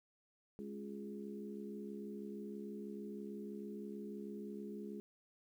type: harmonic tone with a mistuned harmonic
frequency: 69.3 Hz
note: C#2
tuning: in tune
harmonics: 3 / 4 / 5 / 6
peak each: -46 / -54 / -51 / -50 dBFS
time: 0.59-5 s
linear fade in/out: 0 ms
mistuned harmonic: 5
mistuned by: +15 cents
effects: 12-bit